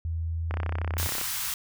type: tone with pitch glide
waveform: sine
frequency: 82 to 83.24 Hz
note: E2 to E2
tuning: -9 to +17 cents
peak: -27 dBFS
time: 0.05-1.07 s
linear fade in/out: 0 ms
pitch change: +26 cents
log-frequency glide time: 0.27-0.82 s
type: click train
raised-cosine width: 0.5 ms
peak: -18 dBFS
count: 24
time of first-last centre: 0.51-1.213 s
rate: 32.7 Hz
type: band-stop noise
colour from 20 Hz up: white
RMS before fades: -31 dBFS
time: 0.98-1.54 s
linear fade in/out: 2 ms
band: 150 to 910 Hz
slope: 24 dB/octave
effects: none